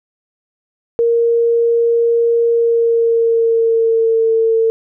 sine tone with pitch glide, 466.2 to 450.6 Hz, A#4 to A4, 0 to +41 cents, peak -10 dBFS, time 0.99-4.7 s, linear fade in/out 0 ms, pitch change -59 cents, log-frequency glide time 2.5-4.28 s, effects none

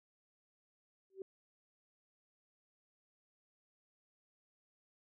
sine tone with exponential growth, 384.2 Hz, G4, 35 cents flat, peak -37 dBFS, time 1.1-1.22 s, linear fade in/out 2 ms, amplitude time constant 24 ms, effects none

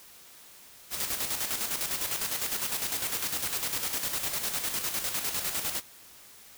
white noise with tremolo, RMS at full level -30 dBFS, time 0.9-5.82 s, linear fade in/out 50 ms, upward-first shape square, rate 9.9 Hz, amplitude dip 50%, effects white hiss -52 dBFS RMS until 6.57 s

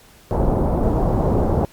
pink low-pass noise, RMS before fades -18 dBFS, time 0.31-1.65 s, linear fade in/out 0 ms, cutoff 840 Hz, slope 24 dB/octave, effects pink hiss -49 dBFS RMS until 1.72 s + Opus 48 kbps

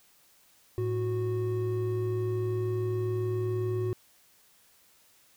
triangle tone pair together, 109.1 / 367 Hz, A2 / F#4, -14 / -14 cents, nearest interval octave + major sixth, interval 2100 cents, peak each -28 dBFS, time 0.78-3.93 s, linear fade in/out 0 ms, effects white hiss -62 dBFS RMS until 5.36 s

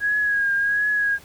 sine tone with vibrato, 1649 Hz, G#6, 13 cents flat, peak -18 dBFS, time 0-1.19 s, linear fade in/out 50 ms, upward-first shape triangle, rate 1.4 Hz, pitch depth 48 cents each way, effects pink hiss -48 dBFS RMS until 1.24 s

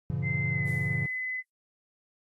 triangle chord, G diminished seventh, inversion none, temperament just, 98 / 117.6 / 141.12 / 169.34 Hz, G2 / Bb2 / Db3 / Fb3, 0 / +16 / +31 / +47 cents, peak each -34 / -32 / -29 / -33 dBFS, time 0.1-1.06 s, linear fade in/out 0 ms
sine tone with pitch glide, 2074 to 2021 Hz, C7 to B6, -16 to +39 cents, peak -30 dBFS, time 0.22-1.43 s, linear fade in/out 50 ms, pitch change -45 cents, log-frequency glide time 0.49-0.66 s
violet noise with exponential decay, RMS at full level -46 dBFS, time 0.67-1.5 s, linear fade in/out 2 ms, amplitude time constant 180 ms
effects AAC 32 kbps

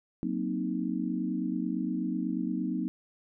sine chord, C half-diminished seventh, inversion second, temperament equal, 185 / 233.1 / 261.6 / 311.1 Hz, Gb3 / Bb3 / C4 / Eb4, 0 / 0 / 0 / 0 cents, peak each -34 dBFS, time 0.23-2.88 s, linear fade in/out 0 ms, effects none

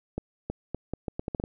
accelerating click train, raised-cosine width 2 ms, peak -17 dBFS, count 10, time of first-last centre 0.18-1.439 s, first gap 320 ms, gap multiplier 0.77, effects none

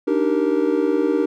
triangle chord, Eb major seventh, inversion third, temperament just, 291.7 / 311.1 / 388.9 / 466.7 Hz, D4 / Eb4 / G4 / Bb4, -12 / 0 / -14 / +2 cents, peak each -20 dBFS, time 0.07-1.26 s, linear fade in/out 10 ms, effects none

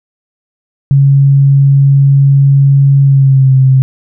sine tone with pitch glide, 138.59 to 132.18 Hz, C#3 to C3, 0 to +18 cents, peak -3 dBFS, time 0.91-3.82 s, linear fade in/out 0 ms, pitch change -82 cents, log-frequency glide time 3.03-3.53 s, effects none

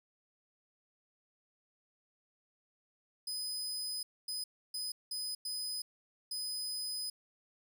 sawtooth tone bursts at uneven times, 5010 Hz, D#8, 11 cents sharp, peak -34 dBFS, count 6, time 3.27-4.03 / 4.28-4.44 / 4.74-4.92 / 5.11-5.35 / 5.45-5.82 / 6.31-7.1 s, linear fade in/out 5 ms, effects none

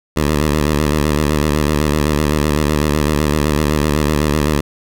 10% pulse tone with vibrato, 74.9 Hz, D2, 35 cents sharp, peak -5 dBFS, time 0.16-4.61 s, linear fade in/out 10 ms, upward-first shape square, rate 7.9 Hz, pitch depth 57 cents each way, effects none

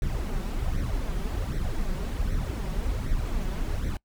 brown noise with flanger, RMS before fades -28 dBFS, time 0.02-3.97 s, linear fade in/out 2 ms, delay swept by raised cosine 0.5 to 5.4 ms, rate 1.3 Hz, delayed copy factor +0.65, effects noise-tail reverb RT60 0.1 s tail -23 dB re dry

